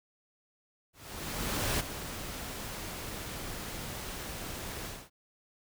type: noise with ADSR envelope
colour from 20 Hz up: pink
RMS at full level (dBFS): -30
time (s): 0.93-5.1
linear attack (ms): 870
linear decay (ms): 12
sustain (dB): -10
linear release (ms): 230
effects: none